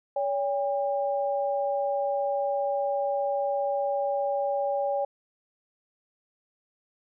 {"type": "tone pair together", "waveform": "sine", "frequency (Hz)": [566, 803], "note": ["C#5", "G5"], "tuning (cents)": [36, 41], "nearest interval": "tritone", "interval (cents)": 605, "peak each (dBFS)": [-26, -29], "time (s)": [0.16, 5.05], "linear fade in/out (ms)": 5, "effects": []}